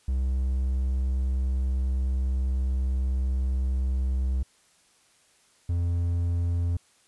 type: tone pair in turn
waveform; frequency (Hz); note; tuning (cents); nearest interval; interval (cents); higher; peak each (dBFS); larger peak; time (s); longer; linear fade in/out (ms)
triangle; 64.9 / 86.18; C2 / F2; -13 / -22; perfect fourth; 491; second; -21; neither; 0.08-4.43 / 5.69-6.77; first; 5
effects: white hiss -62 dBFS RMS until 7.07 s + resampled to 24000 Hz